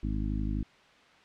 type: harmonic tone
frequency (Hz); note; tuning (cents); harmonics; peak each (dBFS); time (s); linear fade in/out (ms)
51.91; G#1; 0; 1 / 2 / 3 / 4 / 5 / 6; -31 / -36 / -40 / -37 / -38 / -41; 0.03-0.63; 5
effects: white hiss -58 dBFS RMS until 1.24 s + low-pass 3000 Hz 12 dB/octave